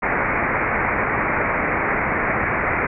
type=low-pass noise; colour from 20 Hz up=white; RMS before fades=-21 dBFS; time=0.02-2.87 s; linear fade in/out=10 ms; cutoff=2300 Hz; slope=96 dB/octave; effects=none